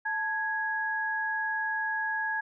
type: tone pair together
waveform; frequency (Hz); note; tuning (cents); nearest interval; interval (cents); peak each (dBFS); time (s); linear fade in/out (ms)
sine; 880 / 1661.2; A5 / G#6; 0 / 0; major seventh; 1100; -33 / -29; 0.05-2.41; 10
effects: none